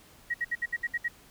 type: tone bursts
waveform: sine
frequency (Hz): 1900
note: A#6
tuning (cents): +33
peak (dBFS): -26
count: 8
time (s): 0.3-1.084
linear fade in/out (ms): 10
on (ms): 42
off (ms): 64
effects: pink hiss -56 dBFS RMS until 1.3 s